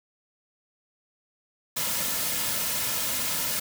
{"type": "noise with comb filter", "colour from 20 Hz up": "white", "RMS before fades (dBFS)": -28, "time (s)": [1.76, 3.6], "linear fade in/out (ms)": 10, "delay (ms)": 2.6, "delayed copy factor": -0.55, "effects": []}